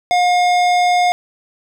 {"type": "tone with hard clipping", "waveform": "sine", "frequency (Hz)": 715, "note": "F5", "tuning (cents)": 41, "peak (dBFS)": -13, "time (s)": [0.11, 1.12], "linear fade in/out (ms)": 0, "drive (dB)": 15, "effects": []}